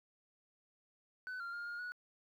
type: tone with pitch steps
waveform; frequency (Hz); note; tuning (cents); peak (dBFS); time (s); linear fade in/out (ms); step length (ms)
sine; 1503 / 1388 / 1411 / 1419 / 1463; F#6 / F6 / F6 / F6 / F#6; +27 / -11 / +17 / +27 / -20; -38; 1.27-1.92; 0; 130
effects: tanh soft clip ceiling -40 dBFS + 12-bit